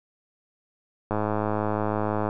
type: click train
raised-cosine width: 1 ms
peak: -12 dBFS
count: 126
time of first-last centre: 1.11-2.289 s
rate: 106 Hz
effects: none